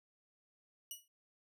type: tone with exponential decay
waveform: 10% pulse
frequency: 2920 Hz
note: F#7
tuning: 24 cents flat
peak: -32 dBFS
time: 0.91-1.08 s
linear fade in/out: 2 ms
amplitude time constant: 35 ms
effects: none